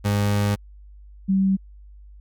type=tone pair in turn; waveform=30% pulse / sine; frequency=102.3 / 192.45 Hz; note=G#2 / G3; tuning=-26 / -32 cents; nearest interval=major seventh; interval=1094 cents; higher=second; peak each=-16 / -16 dBFS; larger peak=neither; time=0.04-0.56 / 1.28-1.57 s; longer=first; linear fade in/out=20 ms; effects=added 50 Hz sine -42 dBFS peak until 2.2 s